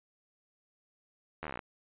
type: slowing click train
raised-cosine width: 0.5 ms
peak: -23 dBFS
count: 12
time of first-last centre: 1.43-1.592 s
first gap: 12 ms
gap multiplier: 1.04
effects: resampled to 8000 Hz